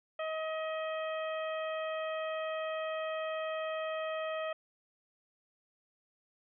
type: harmonic tone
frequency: 633 Hz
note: D#5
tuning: 30 cents sharp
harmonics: 1 / 2 / 3 / 4 / 5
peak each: -35 / -41 / -45 / -47 / -49 dBFS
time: 0.19-4.53 s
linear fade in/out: 5 ms
effects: none